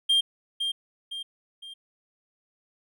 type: tone with echo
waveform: triangle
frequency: 3197 Hz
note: G7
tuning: 33 cents sharp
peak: -17 dBFS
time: 0.09-0.21 s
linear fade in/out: 10 ms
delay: 510 ms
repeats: 3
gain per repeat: -7 dB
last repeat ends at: 1.74 s
effects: none